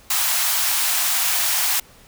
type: high-pass noise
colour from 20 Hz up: white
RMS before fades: -20 dBFS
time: 0.1-1.8 s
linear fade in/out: 5 ms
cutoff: 680 Hz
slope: 48 dB/octave
effects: pink hiss -49 dBFS RMS until 2.07 s